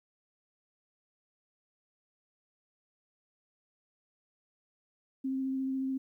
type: tone with vibrato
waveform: sine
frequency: 265.3 Hz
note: C4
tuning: 24 cents sharp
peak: -30 dBFS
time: 5.24-5.98 s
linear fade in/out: 10 ms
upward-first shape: triangle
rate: 14 Hz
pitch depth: 14 cents each way
effects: 12-bit